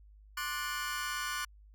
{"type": "chord", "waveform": "sawtooth", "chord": "D dominant seventh", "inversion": "third", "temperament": "just", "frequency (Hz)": [1057.2, 1174.7, 1468.3, 1762], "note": ["C6", "D6", "F#6", "A6"], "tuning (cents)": [18, 0, -14, 2], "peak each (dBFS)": [-38, -36, -34, -39], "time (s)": [0.37, 1.45], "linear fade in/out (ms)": 5, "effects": ["added 51 Hz sine -54 dBFS peak until 1.74 s"]}